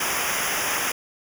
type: noise with comb filter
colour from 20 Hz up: pink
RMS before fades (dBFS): -25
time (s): 0-0.92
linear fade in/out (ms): 5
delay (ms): 0.24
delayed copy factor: -1
effects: none